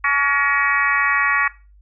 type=harmonic tone with a mistuned harmonic; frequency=282.7 Hz; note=C#4; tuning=34 cents sharp; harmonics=3 / 4 / 5 / 6 / 7 / 8 / 9; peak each=-31 / -20 / -25 / -26 / -20 / -24 / -30 dBFS; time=0.04-1.48 s; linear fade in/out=5 ms; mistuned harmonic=7; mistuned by=-69 cents; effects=noise-tail reverb RT60 0.3 s tail -18 dB re dry + added 50 Hz sine -46 dBFS peak until 1.81 s